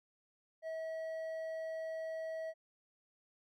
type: tone with hard clipping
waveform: sine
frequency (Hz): 644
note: E5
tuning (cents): -41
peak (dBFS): -40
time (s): 0.62-2.54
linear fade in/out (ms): 50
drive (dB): 5
effects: none